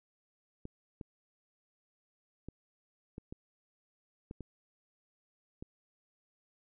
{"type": "clicks", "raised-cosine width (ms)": 3, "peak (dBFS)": -30, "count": 8, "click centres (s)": [0.654, 1.012, 2.486, 3.181, 3.325, 4.311, 4.407, 5.625], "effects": []}